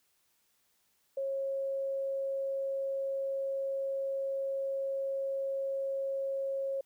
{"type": "tone", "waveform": "sine", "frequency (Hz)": 544, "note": "C#5", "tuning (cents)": -33, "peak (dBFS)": -31, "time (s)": [1.17, 6.81], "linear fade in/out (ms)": 5, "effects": ["white hiss -73 dBFS RMS until 6.85 s"]}